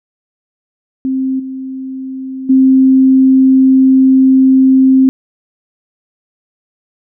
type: tone with level steps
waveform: sine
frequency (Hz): 263.4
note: C4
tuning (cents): +12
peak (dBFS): -12 / -20 / -4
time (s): 1.05-5.09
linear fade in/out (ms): 0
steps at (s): 1.39 / 2.49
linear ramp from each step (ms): 10
effects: none